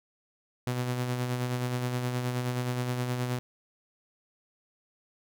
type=tone with tremolo; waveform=sawtooth; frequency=124.3 Hz; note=B2; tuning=12 cents sharp; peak=-23 dBFS; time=0.67-3.39 s; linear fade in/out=0 ms; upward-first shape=sine; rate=9.5 Hz; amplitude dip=40%; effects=none